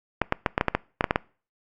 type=clicks; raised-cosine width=0.5 ms; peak=-5 dBFS; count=11; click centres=0.217 / 0.324 / 0.462 / 0.579 / 0.611 / 0.683 / 0.75 / 1.009 / 1.042 / 1.109 / 1.159 s; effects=noise-tail reverb RT60 0.4 s tail -24 dB re dry + Opus 48 kbps